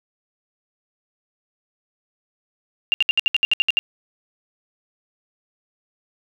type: tone bursts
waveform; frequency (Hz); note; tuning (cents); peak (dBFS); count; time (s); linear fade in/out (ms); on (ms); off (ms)
sine; 2794; F7; 0; -13; 11; 2.92-3.79; 0; 20; 65
effects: none